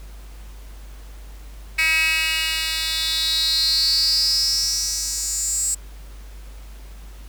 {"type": "tone with high-pass filter sweep", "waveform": "10% pulse", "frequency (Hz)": 320, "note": "D#4", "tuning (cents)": 49, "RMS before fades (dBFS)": -21, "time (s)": [1.78, 5.75], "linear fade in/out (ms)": 10, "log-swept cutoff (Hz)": [2400, 7700], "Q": 8.5, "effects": ["added 50 Hz sine -36 dBFS peak until 7.28 s", "pink hiss -49 dBFS RMS until 7.28 s"]}